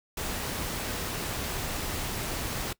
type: noise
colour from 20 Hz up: pink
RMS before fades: -33 dBFS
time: 0.17-2.73 s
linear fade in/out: 5 ms
effects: noise-tail reverb RT60 0.1 s tail -21 dB re dry